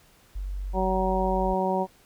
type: tone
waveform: sine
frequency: 47.52 Hz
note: F#1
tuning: 47 cents sharp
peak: -29 dBFS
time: 0.35-1.54 s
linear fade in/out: 10 ms
type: harmonic tone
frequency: 188.2 Hz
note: F#3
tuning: 30 cents sharp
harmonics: 1 / 2 / 3 / 4 / 5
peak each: -29 / -29 / -29 / -29 / -29 dBFS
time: 0.73-1.87 s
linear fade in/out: 50 ms
effects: pink hiss -58 dBFS RMS until 2.05 s